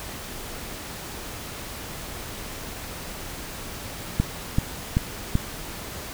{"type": "click train", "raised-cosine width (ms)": 5, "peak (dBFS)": -7, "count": 4, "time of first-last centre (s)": [4.2, 5.354], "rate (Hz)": 2.6, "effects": ["pink hiss -36 dBFS RMS until 6.13 s"]}